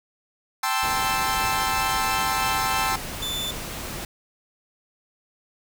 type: chord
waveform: sawtooth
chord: A minor seventh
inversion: third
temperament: equal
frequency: 784 / 880 / 1046.5 / 1318.5 Hz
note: G5 / A5 / C6 / E6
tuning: 0 / 0 / 0 / 0 cents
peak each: -24 dBFS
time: 0.63-2.96 s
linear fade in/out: 5 ms
type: noise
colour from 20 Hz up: pink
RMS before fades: -33 dBFS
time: 0.83-4.05 s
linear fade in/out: 2 ms
type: tone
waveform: 40% pulse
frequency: 3520 Hz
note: A7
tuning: in tune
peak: -26 dBFS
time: 3.22-3.51 s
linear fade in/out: 5 ms
effects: none